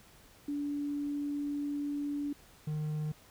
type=tone pair in turn; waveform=sine / triangle; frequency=288.7 / 152.56 Hz; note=D4 / D#3; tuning=-30 / -34 cents; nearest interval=major seventh; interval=1104 cents; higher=first; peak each=-32 / -30 dBFS; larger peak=second; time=0.48-2.33 / 2.67-3.12 s; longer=first; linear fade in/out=5 ms; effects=pink hiss -59 dBFS RMS until 3.3 s